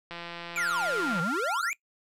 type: click train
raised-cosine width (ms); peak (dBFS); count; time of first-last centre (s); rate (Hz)
0.3; -23; 187; 0.11-1.198; 171
type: exponential two-way sweep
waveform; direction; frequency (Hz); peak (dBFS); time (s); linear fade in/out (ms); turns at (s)
square; down then up; 2472 to 155.56 to 2472; -30; 0.56-1.73; 0; 1.21
type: tone with pitch glide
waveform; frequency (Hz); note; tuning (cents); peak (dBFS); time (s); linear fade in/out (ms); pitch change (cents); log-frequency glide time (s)
sine; 1400 to 1383.1; F6 to F6; +4 to -17; -28; 0.57-1.7; 10; -21; 0.89-1.36
effects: noise-tail reverb RT60 0.1 s tail -20 dB re dry + low-pass 12000 Hz 12 dB/octave